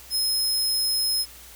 sawtooth tone, 5140 Hz, E8, 45 cents flat, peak -19 dBFS, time 0.1-1.26 s, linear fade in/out 50 ms, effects added 60 Hz sine -51 dBFS peak until 1.55 s + white hiss -46 dBFS RMS until 1.55 s

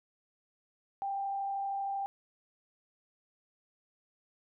sine tone with frequency modulation, 790 Hz, G5, 13 cents sharp, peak -32 dBFS, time 1.02-2.06 s, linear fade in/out 0 ms, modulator 32.9 Hz, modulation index 0.33, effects none

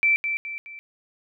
sine tone with echo, 2333 Hz, D7, 12 cents flat, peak -16 dBFS, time 0.03-0.16 s, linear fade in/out 0 ms, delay 210 ms, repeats 3, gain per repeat -7 dB, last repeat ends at 0.79 s, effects none

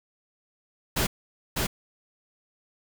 pink noise with echo, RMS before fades -25 dBFS, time 0.96-1.07 s, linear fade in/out 10 ms, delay 600 ms, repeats 1, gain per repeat -2 dB, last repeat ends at 1.67 s, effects none

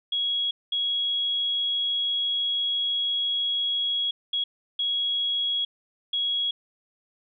sine tone bursts at uneven times, 3322 Hz, G#7, in tune, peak -23 dBFS, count 5, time 0.12-0.51 / 0.72-4.11 / 4.33-4.44 / 4.79-5.65 / 6.13-6.51 s, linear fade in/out 5 ms, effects none

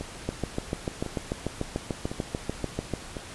two click trains, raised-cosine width 2 ms, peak -14 / -20 dBFS, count 19 / 4, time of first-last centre 0.29-2.937 / 0.01-3.168 s, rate 6.8 / 0.95 Hz, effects pink hiss -42 dBFS RMS until 3.34 s + resampled to 24000 Hz

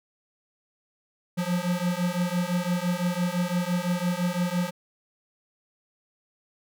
square beating tone pair, 174.61 / 180.51 Hz, F3 / F#3, 0 / -43 cents, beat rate 5.9 Hz, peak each -28 dBFS, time 1.37-4.71 s, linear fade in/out 20 ms, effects none

